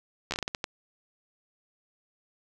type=slowing click train; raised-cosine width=0.2 ms; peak=-13 dBFS; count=9; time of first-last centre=0.31-0.642 s; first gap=12 ms; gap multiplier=1.34; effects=none